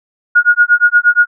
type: tone with tremolo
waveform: sine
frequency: 1439 Hz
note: F#6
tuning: 49 cents flat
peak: -3 dBFS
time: 0.35-1.27 s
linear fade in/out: 10 ms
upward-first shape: sine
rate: 8.5 Hz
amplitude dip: 100%
effects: none